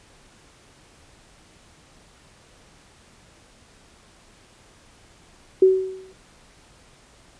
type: tone with exponential decay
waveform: sine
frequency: 377.6 Hz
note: F#4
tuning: 35 cents sharp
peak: -8 dBFS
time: 5.62-6.13 s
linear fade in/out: 5 ms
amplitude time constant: 110 ms
effects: pink hiss -53 dBFS RMS until 7.39 s + resampled to 22050 Hz